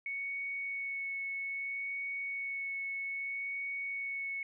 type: tone with vibrato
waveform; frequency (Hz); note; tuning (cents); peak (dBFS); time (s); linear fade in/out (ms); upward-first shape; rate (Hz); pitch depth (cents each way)
sine; 2217; C#7; 0; -35; 0.06-4.43; 2; sine; 0.62; 10
effects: none

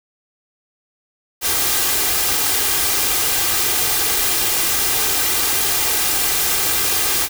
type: noise with comb filter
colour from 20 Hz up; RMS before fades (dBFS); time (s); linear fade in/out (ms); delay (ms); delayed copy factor
white; -18; 1.41-7.29; 50; 2.5; +0.5
effects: none

